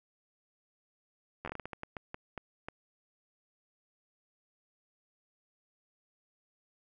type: slowing click train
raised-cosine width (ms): 0.5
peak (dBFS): -24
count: 14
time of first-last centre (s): 1.45-2.685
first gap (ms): 11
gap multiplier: 1.32
effects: none